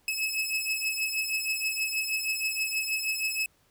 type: beating tone pair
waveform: sawtooth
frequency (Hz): 2582 / 2588.3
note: E7 / E7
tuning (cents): -37 / -32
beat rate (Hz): 6.3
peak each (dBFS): -27 / -28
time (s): 0.08-3.46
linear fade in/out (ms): 2
effects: pink hiss -66 dBFS RMS until 3.7 s